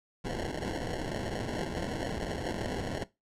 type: noise with sample-and-hold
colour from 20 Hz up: blue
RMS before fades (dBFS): -35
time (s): 0.24-3.04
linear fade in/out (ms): 10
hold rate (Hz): 1225
effects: noise-tail reverb RT60 0.2 s tail -18 dB re dry + low-pass 8000 Hz 12 dB/octave

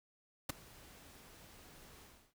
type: noise with ADSR envelope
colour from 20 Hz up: pink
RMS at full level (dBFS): -34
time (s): 0.49-2.34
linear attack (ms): 6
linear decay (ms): 13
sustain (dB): -24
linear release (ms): 320
effects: none

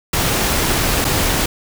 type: noise with dropouts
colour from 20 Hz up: pink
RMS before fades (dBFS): -17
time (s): 0.13-1.46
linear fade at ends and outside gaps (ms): 5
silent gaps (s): 1.045-1.049
effects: none

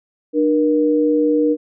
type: tone pair together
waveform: sine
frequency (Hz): 300.4 / 475.3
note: D4 / A#4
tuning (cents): +39 / +34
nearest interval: minor sixth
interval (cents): 795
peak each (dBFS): -15 / -16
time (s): 0.33-1.57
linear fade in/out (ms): 50
effects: none

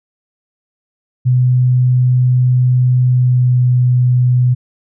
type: tone with pitch glide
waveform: sine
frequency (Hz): 125.9 to 124.74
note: B2 to B2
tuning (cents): +34 to +18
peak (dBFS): -8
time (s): 1.25-4.55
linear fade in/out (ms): 20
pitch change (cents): -16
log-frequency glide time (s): 3.07-3.59
effects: none

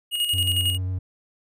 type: tone with tremolo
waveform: square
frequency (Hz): 2872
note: F7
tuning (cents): +48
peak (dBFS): -20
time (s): 0.11-0.78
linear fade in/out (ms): 50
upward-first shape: square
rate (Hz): 11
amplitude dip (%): 50
type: tone with vibrato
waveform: triangle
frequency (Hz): 92.5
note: F#2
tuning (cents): 0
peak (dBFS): -22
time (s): 0.33-0.99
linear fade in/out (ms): 10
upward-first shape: sine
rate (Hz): 9.1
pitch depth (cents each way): 15
effects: none

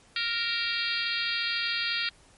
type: harmonic tone with a mistuned harmonic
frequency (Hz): 466.2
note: A#4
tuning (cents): 0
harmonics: 3 / 4 / 5 / 6 / 7 / 8 / 9 / 10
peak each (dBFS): -35 / -35 / -35 / -35 / -35 / -35 / -35 / -35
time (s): 0.16-2.09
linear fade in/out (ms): 2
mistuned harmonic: 6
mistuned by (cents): -35
effects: pink hiss -58 dBFS RMS until 2.37 s + MP3 48 kbps

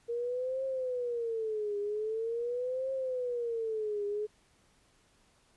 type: tone with vibrato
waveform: sine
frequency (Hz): 466.2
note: A#4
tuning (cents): 0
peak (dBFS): -31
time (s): 0.08-4.27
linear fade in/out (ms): 20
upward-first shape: triangle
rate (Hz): 0.44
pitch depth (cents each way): 240
effects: pink hiss -67 dBFS RMS until 5.56 s + resampled to 24000 Hz

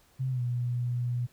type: tone with pitch glide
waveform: sine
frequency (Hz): 130.81 to 122.05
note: C3 to B2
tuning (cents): 0 to -20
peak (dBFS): -27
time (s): 0.19-1.27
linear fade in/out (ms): 20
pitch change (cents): -120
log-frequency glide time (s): 0.3-0.42
effects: pink hiss -63 dBFS RMS until 1.32 s

